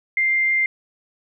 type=tone; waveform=sine; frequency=2098 Hz; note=C7; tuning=4 cents sharp; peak=-16 dBFS; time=0.17-0.66 s; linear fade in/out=2 ms; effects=none